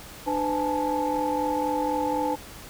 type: tone cluster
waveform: sine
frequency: 299.5 / 505 / 841 / 885 Hz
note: D4 / B4 / G#5 / A5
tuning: +34 / +39 / +22 / +10 cents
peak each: -28 dBFS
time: 0.26-2.36 s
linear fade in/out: 20 ms
effects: tanh soft clip ceiling -16 dBFS + pink hiss -43 dBFS RMS until 2.69 s